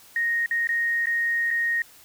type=tone with dropouts; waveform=sine; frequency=1864.7 Hz; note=A#6; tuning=in tune; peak=-21 dBFS; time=0.16-1.82 s; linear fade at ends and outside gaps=2 ms; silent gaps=0.461-0.51 / 0.672-0.69 / 1.058-1.069 / 1.506-1.51 s; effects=white hiss -51 dBFS RMS until 2.04 s